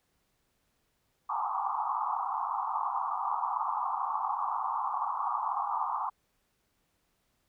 white band-pass noise, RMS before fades -32 dBFS, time 1.29-6.1 s, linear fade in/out 10 ms, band 770 to 1200 Hz, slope 96 dB/octave, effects pink hiss -75 dBFS RMS until 7.48 s

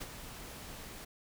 pink noise with ADSR envelope, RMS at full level -40 dBFS, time 0-1.05 s, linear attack 15 ms, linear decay 37 ms, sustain -7 dB, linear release 9 ms, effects none

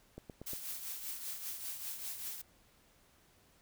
click train, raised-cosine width 2 ms, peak -32 dBFS, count 4, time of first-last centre 0.18-0.534 s, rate 8.48 Hz
blue noise with tremolo, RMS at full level -40 dBFS, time 0.46-2.42 s, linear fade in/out 10 ms, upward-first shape triangle, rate 5.1 Hz, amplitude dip 60%
effects pink hiss -67 dBFS RMS until 3.61 s

